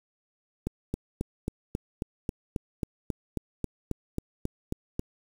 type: click train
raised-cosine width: 3 ms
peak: -16 dBFS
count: 17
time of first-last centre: 0.67-4.994 s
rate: 3.7 Hz
effects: 7-bit